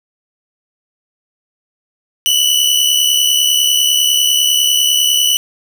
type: tone pair together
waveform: sawtooth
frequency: 2938 / 3008 Hz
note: F#7 / F#7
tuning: -13 / +28 cents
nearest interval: unison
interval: 41 cents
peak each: -10 dBFS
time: 2.26-5.37 s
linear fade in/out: 0 ms
effects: none